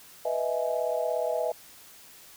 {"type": "chord", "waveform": "sine", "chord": "E major seventh", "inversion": "second", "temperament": "equal with one note detuned", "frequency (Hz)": [493.9, 622.3, 659.3, 837.4], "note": ["B4", "D#5", "E5", "G#5"], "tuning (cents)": [0, 0, 0, 14], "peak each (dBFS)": [-31, -30, -30, -36], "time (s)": [0.25, 1.52], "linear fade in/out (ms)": 5, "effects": ["white hiss -51 dBFS RMS until 2.36 s"]}